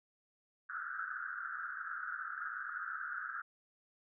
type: band-pass noise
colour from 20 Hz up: pink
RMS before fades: -42 dBFS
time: 0.69-3.42 s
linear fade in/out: 10 ms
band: 1300 to 1600 Hz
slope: 96 dB/octave
effects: none